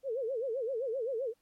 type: tone with vibrato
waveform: sine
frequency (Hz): 492.1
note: B4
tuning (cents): -6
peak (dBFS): -31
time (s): 0.03-1.34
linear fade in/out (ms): 50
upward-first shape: sine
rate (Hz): 7.7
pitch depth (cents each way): 210
effects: pink hiss -75 dBFS RMS until 1.41 s + MP3 64 kbps